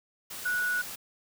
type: tone in noise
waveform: sine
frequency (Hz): 1469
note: F#6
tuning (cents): -13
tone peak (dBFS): -26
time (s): 0.45-0.82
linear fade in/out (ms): 10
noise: white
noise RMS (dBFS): -40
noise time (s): 0.3-0.96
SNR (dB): +11
effects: none